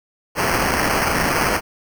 white noise with sample-and-hold, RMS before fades -19 dBFS, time 0.35-1.61 s, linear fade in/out 50 ms, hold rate 3675 Hz, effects none

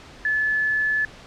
sine tone, 1728 Hz, A6, 32 cents flat, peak -19 dBFS, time 0.25-1.05 s, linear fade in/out 2 ms, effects pink hiss -44 dBFS RMS until 1.26 s + low-pass 5000 Hz 12 dB/octave

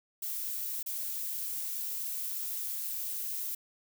violet noise with dropouts, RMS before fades -36 dBFS, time 0.22-3.55 s, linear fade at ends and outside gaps 5 ms, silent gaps 0.829-0.861 s, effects none

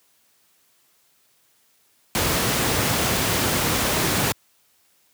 pink noise, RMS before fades -21 dBFS, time 2.15-4.32 s, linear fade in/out 0 ms, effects white hiss -62 dBFS RMS until 5.13 s + high-pass 80 Hz 12 dB/octave

